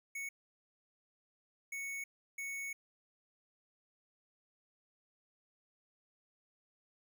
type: tone bursts at uneven times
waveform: square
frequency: 2217 Hz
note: C#7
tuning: in tune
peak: -40 dBFS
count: 3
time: 0.15-0.29 / 1.72-2.04 / 2.38-2.73 s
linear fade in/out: 5 ms
effects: none